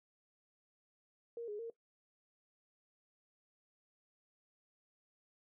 sine tone with pitch steps, 467.7 / 416.6 / 460.5 Hz, A#4 / G#4 / A#4, +6 / +5 / -21 cents, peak -40 dBFS, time 1.37-1.7 s, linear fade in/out 2 ms, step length 110 ms, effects noise-tail reverb RT60 0.1 s tail -18 dB re dry

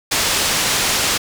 white low-pass noise, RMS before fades -18 dBFS, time 0.11-1.18 s, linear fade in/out 10 ms, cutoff 7100 Hz, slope 12 dB/octave, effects none

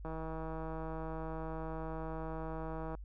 click train, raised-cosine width 1 ms, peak -29 dBFS, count 465, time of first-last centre 0.05-2.95 s, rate 160 Hz, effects added 50 Hz sine -44 dBFS peak until 3.04 s

